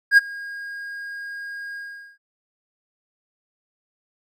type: tone with ADSR envelope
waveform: triangle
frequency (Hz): 1629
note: G#6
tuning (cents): -34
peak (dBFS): -5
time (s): 0.11-2.18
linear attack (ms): 64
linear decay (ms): 22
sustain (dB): -24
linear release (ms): 420
effects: none